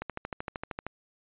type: click train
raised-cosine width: 0.5 ms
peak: -19 dBFS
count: 12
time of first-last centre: 0.02-0.866 s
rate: 13 Hz
effects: resampled to 8000 Hz